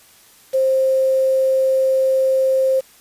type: tone with quantisation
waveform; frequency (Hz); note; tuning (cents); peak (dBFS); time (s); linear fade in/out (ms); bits
sine; 528; C5; +16; -13; 0.53-2.81; 20; 6
effects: white hiss -49 dBFS RMS until 3 s + resampled to 32000 Hz